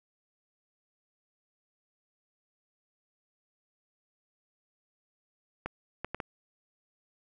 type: clicks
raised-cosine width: 0.5 ms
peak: -19 dBFS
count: 4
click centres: 5.66 / 6.046 / 6.146 / 6.202 s
effects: none